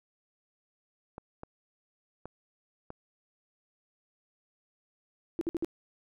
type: clicks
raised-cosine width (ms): 1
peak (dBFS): -27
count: 4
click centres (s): 1.181 / 1.434 / 2.256 / 2.904
type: tone bursts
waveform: sine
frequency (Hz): 334.8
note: E4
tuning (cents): +27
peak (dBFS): -27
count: 4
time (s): 5.39-5.646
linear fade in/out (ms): 0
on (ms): 22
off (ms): 56
effects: none